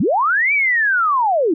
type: linear two-way sweep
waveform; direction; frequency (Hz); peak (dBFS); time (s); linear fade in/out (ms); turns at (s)
sine; up then down; 138.59 to 2349 to 289.2; -13; 0-1.54; 5; 0.53
effects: none